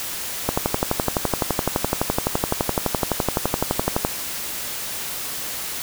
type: click train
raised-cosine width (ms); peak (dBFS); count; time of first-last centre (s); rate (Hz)
1; -4; 43; 0.49-4.049; 11.8
effects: white hiss -29 dBFS RMS until 5.82 s